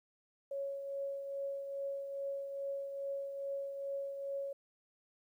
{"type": "tone with tremolo", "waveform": "sine", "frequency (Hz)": 554.4, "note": "C#5", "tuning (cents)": 0, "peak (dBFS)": -35, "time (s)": [0.51, 4.53], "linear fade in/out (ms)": 5, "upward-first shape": "triangle", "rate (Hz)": 2.4, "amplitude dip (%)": 50, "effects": ["12-bit"]}